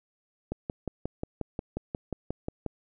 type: click train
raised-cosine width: 2 ms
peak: -18 dBFS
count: 13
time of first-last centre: 0.52-2.663 s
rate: 5.6 Hz
effects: none